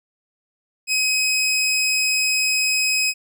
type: tone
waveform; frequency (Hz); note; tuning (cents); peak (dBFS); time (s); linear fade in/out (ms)
20% pulse; 2534; D#7; +31; -13; 0.87-3.14; 50
effects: none